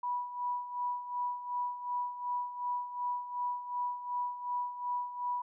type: tone with tremolo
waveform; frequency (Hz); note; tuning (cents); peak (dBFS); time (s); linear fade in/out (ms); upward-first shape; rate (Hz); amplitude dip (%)
sine; 980; B5; -14; -30; 0.03-5.42; 5; sine; 2.7; 70
effects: none